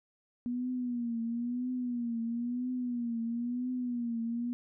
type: tone with vibrato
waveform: sine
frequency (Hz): 240.7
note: B3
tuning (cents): -44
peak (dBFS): -31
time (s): 0.46-4.53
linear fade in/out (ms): 0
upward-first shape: triangle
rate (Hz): 1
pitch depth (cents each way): 94
effects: none